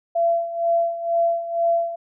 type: tone with tremolo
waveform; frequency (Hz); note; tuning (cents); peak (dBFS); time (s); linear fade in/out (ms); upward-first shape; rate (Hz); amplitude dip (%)
sine; 677; E5; +46; -15; 0.15-1.96; 10; sine; 2.1; 75
effects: none